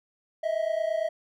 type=tone pair together; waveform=triangle; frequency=630 / 658.8 Hz; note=D#5 / E5; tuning=+21 / -1 cents; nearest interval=minor second; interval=78 cents; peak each=-26 dBFS; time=0.43-1.09 s; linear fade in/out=10 ms; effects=none

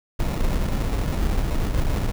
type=noise with sample-and-hold; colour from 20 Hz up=brown; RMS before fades=-22 dBFS; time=0.19-2.12 s; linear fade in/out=10 ms; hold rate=1575 Hz; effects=none

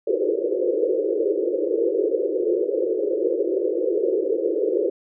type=band-pass noise; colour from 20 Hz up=white; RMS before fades=-22 dBFS; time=0.07-4.9 s; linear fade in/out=5 ms; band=330 to 530 Hz; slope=96 dB/octave; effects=none

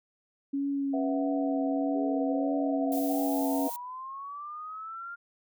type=tone with vibrato; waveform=sine; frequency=277.2 Hz; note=C#4; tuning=in tune; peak=-27 dBFS; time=0.53-3.68 s; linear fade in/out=10 ms; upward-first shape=triangle; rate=1.6 Hz; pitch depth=24 cents each way
type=chord; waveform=sine; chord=B suspended fourth; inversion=none; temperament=equal; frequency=493.9 / 659.3 / 740 Hz; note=B4 / E5 / F#5; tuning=0 / 0 / 0 cents; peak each=-37 / -33 / -37 dBFS; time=0.93-3.7 s; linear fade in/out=10 ms
type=linear sweep; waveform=sine; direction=up; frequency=392 to 1406 Hz; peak=-37 dBFS; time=1.94-5.16 s; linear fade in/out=20 ms
type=noise; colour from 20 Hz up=violet; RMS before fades=-39 dBFS; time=2.92-3.76 s; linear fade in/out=0 ms
effects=none

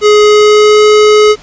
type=tone with pitch glide; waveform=square; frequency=419.8 to 423.5 Hz; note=G#4 to G#4; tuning=+19 to +34 cents; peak=-3 dBFS; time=0.01-1.36 s; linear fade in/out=50 ms; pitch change=+15 cents; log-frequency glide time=0.22-0.84 s; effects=pink hiss -36 dBFS RMS until 1.42 s + resampled to 16000 Hz

